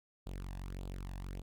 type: tone with flanger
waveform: sawtooth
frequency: 46.25 Hz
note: F#1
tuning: in tune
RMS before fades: -43 dBFS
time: 0.26-1.42 s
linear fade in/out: 10 ms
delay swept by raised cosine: 0.25 to 1.15 ms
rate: 1.7 Hz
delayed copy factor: +0.7
effects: none